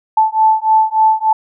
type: beating tone pair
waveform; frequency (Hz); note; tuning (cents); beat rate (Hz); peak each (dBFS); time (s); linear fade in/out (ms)
sine; 874 / 877.4; A5 / A5; -12 / -5; 3.4; -12; 0.17-1.33; 5
effects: none